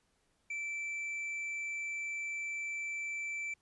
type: tone with tanh clipping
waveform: sine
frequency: 2329 Hz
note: D7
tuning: 15 cents flat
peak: -37 dBFS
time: 0.5-3.54 s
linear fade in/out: 5 ms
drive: 5 dB
effects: pink hiss -75 dBFS RMS until 3.61 s + resampled to 24000 Hz